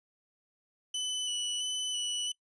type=tone with vibrato; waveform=sawtooth; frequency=2982 Hz; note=F#7; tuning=13 cents sharp; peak=-28 dBFS; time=0.94-2.32 s; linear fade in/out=5 ms; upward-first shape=square; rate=1.5 Hz; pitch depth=15 cents each way; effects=noise-tail reverb RT60 0.1 s tail -22 dB re dry + resampled to 22050 Hz